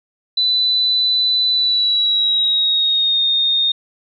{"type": "tone with pitch glide", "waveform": "sine", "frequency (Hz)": [3993, 3683], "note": ["B7", "A#7"], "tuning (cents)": [18, -22], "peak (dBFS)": -13, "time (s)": [0.37, 3.72], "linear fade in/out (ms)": 5, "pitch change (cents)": -140, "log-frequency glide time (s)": [1.51, 3.21], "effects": []}